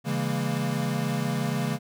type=chord; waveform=square; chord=A# half-diminished seventh; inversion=first; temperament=equal with one note detuned; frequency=138.59 / 164.81 / 202.7 / 233.1 Hz; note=C#3 / E3 / G#3 / A#3; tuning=0 / 0 / -42 / 0 cents; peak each=-30 / -32 / -33 / -32 dBFS; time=0.04-1.79 s; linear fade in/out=50 ms; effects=none